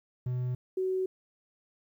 triangle / sine tone pair in turn, 125.1 / 374.9 Hz, B2 / F#4, +23 / +23 cents, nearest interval octave + perfect fifth, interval 1900 cents, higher second, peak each -27 dBFS, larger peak neither, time 0.26-0.55 / 0.77-1.06 s, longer neither, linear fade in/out 5 ms, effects 11-bit

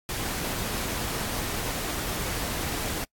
pink noise, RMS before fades -31 dBFS, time 0.09-3.04 s, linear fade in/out 0 ms, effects noise-tail reverb RT60 0.1 s tail -26 dB re dry + AAC 64 kbps

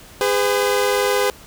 sawtooth tone pair together, 408.3 / 505.8 Hz, G#4 / B4, -29 / +41 cents, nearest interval major third, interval 370 cents, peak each -15 dBFS, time 0.21-1.3 s, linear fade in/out 0 ms, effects pink hiss -43 dBFS RMS until 1.46 s

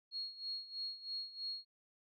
sine tone with tremolo, 4300 Hz, C8, 47 cents sharp, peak -38 dBFS, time 0.11-1.65 s, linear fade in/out 50 ms, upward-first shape sine, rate 3.1 Hz, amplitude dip 80%, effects none

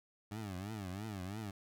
20% pulse tone with vibrato, 100 Hz, G2, 35 cents sharp, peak -36 dBFS, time 0.31-1.51 s, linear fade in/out 5 ms, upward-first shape triangle, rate 3 Hz, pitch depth 220 cents each way, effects none

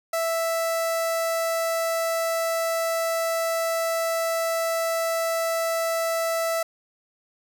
sawtooth tone with notch filter, 660 Hz, E5, 2 cents sharp, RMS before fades -25 dBFS, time 0.13-6.63 s, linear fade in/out 5 ms, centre 3100 Hz, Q 1.7, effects none

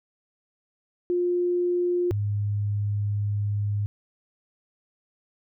sine tone pair in turn, 353.8 / 102.84 Hz, F4 / G#2, +23 / -17 cents, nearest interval octave + major sixth, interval 2140 cents, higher first, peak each -21 / -23 dBFS, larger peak first, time 1.1-2.11 / 2.11-3.86 s, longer second, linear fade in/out 0 ms, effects none

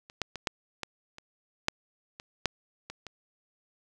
clicks, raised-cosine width 0.2 ms, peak -30 / -12 / -20 / -10 / -16 / -28 / -7 / -25 / -8 / -22 / -24 dBFS, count 11, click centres 0.099 / 0.217 / 0.357 / 0.472 / 0.833 / 1.184 / 1.684 / 2.199 / 2.457 / 2.9 / 3.067 s, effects none

